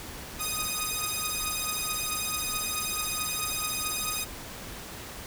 5% pulse beating tone pair, 1243 / 1247.6 Hz, D#6 / D#6, -2 / +4 cents, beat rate 4.6 Hz, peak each -20 dBFS, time 0.39-4.25 s, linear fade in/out 20 ms, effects pink hiss -41 dBFS RMS until 5.26 s

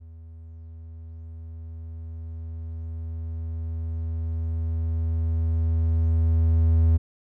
triangle tone with level ramp, 81.5 Hz, E2, 19 cents flat, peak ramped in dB -39 to -13 dBFS, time 0-6.98 s, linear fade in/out 20 ms, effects none

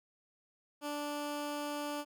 15% pulse tone, 292.7 Hz, D4, 6 cents flat, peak -30 dBFS, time 0.81-2.05 s, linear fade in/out 50 ms, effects none

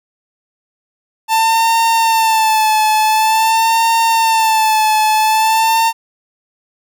45% pulse tone with vibrato, 887 Hz, A5, 14 cents sharp, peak -10 dBFS, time 1.28-5.93 s, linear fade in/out 50 ms, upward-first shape sine, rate 0.47 Hz, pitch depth 48 cents each way, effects none

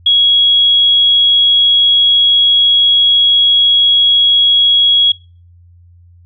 sine tone, 3322 Hz, G#7, in tune, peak -6 dBFS, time 0.06-5.12 s, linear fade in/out 5 ms, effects noise-tail reverb RT60 0.4 s tail -24 dB re dry + added 87 Hz sine -40 dBFS peak until 6.25 s

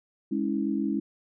sine chord, C# minor, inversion second, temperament equal with one note detuned, 207.7 / 277.2 / 324.2 Hz, G#3 / C#4 / E4, 0 / 0 / -29 cents, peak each -29 / -29 / -30 dBFS, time 0.31-1 s, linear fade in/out 10 ms, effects none

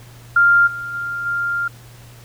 sine tone with level steps, 1396.9 Hz, F6, in tune, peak -9 / -25 / -22 / -18 dBFS, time 0.36-1.68 s, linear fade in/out 5 ms, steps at 0.66 / 0.93 / 1.25 s, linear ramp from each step 20 ms, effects added 119 Hz sine -40 dBFS peak until 2.24 s + pink hiss -46 dBFS RMS until 2.24 s

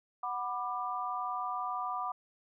sine chord, B minor, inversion second, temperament equal with one note detuned, 740 / 987.8 / 1189.7 Hz, F#5 / B5 / D6, 0 / 0 / +22 cents, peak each -38 / -38 / -36 dBFS, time 0.23-2.12 s, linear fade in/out 5 ms, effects none

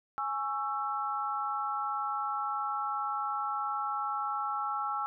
sine chord, C# minor, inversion second, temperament just, 831.5 / 1108.7 / 1330.5 Hz, G#5 / C#6 / E6, +2 / 0 / +16 cents, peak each -35 / -38 / -33 dBFS, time 0.18-5.06 s, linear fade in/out 0 ms, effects none

